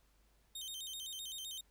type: tone with vibrato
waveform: sawtooth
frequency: 3396 Hz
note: G#7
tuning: 38 cents sharp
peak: -40 dBFS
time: 0.55-1.61 s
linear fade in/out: 5 ms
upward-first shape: square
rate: 7.8 Hz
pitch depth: 150 cents each way
effects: added 50 Hz sine -70 dBFS peak until 1.7 s + pink hiss -74 dBFS RMS until 1.7 s

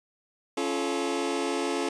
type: chord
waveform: sawtooth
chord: Db augmented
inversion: none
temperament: just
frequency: 277.2 / 346.5 / 433.1 Hz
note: Db4 / F4 / A4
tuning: 0 / -14 / -27 cents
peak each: -27 dBFS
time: 0.57-1.89 s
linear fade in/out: 5 ms
effects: resampled to 22050 Hz

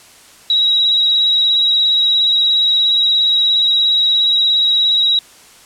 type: tone with vibrato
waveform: sine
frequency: 3854 Hz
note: B7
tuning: 43 cents flat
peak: -10 dBFS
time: 0.5-5.19 s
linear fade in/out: 2 ms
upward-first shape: sine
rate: 17 Hz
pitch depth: 24 cents each way
effects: white hiss -43 dBFS RMS until 5.65 s + low-pass 10000 Hz 12 dB/octave

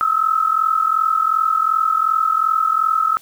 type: tone pair together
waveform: sine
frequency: 1275.8 / 1318.5 Hz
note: D#6 / E6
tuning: +43 / 0 cents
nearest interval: minor second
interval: 57 cents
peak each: -17 dBFS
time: 0.01-3.17 s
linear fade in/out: 0 ms
effects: white hiss -48 dBFS RMS until 3.21 s

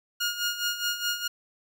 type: tone with tremolo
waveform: 15% pulse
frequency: 1428 Hz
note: F6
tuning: 38 cents sharp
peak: -18 dBFS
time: 0.2-1.28 s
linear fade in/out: 10 ms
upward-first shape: sine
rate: 4.8 Hz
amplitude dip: 70%
effects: none

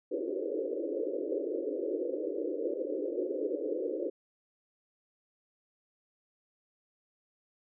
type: band-pass noise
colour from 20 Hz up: white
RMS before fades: -34 dBFS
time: 0.11-4.1 s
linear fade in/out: 10 ms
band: 290 to 550 Hz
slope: 96 dB/octave
effects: none

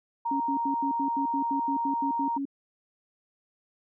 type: tone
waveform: sine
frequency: 932.3 Hz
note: A#5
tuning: in tune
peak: -26 dBFS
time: 0.25-2.38 s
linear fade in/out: 10 ms
type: tone bursts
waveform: sine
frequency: 277.2 Hz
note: C#4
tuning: in tune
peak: -28 dBFS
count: 13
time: 0.31-2.454 s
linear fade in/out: 5 ms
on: 92 ms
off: 79 ms
effects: none

